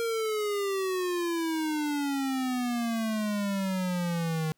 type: exponential sweep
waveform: square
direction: down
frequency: 466.2 to 155.56 Hz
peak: -28 dBFS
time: 0-4.52 s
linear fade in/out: 0 ms
effects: pink hiss -73 dBFS RMS until 4.57 s